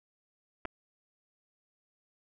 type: clicks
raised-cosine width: 0.5 ms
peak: -22 dBFS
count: 2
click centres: 0.652 / 0.655 s
effects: none